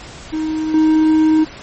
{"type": "tone with level steps", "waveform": "triangle", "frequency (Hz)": 313.3, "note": "D#4", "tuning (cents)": 12, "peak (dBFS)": [-15, -7], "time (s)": [0.32, 1.45], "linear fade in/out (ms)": 20, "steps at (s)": 0.74, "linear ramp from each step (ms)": 2, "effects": ["pink hiss -35 dBFS RMS until 1.62 s", "MP3 32 kbps"]}